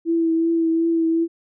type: tone with vibrato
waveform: sine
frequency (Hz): 329.6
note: E4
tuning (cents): 0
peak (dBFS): -16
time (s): 0.05-1.28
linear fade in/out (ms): 50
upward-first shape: triangle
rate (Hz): 2.7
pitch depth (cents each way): 25
effects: none